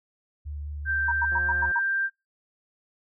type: tone with vibrato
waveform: sine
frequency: 73.42 Hz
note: D2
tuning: in tune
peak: -32 dBFS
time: 0.45-1.71 s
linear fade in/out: 20 ms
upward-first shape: sine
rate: 4.8 Hz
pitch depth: 14 cents each way
type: tone with pitch glide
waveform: sine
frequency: 1568 to 1579.8 Hz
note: G6 to G6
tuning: 0 to +13 cents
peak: -23 dBFS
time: 0.85-2.1 s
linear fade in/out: 50 ms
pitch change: +13 cents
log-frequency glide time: 1.15-1.54 s
type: tone bursts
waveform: sine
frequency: 947 Hz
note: A#5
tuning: 27 cents sharp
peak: -24 dBFS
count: 6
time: 1.08-1.793 s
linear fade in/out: 5 ms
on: 38 ms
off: 97 ms
type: click train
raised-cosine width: 1 ms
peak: -31 dBFS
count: 72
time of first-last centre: 1.32-1.717 s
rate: 179 Hz
effects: noise-tail reverb RT60 0.2 s tail -21 dB re dry